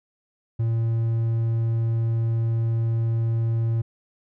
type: tone with hard clipping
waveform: triangle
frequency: 114.3 Hz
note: A#2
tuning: 34 cents flat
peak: -21 dBFS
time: 0.59-3.82 s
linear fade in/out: 10 ms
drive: 6 dB
effects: none